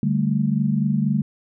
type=chord; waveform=sine; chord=D suspended fourth; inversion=none; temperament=equal; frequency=146.83 / 196 / 220 Hz; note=D3 / G3 / A3; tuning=0 / 0 / 0 cents; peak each=-22 dBFS; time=0.03-1.22 s; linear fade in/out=2 ms; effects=none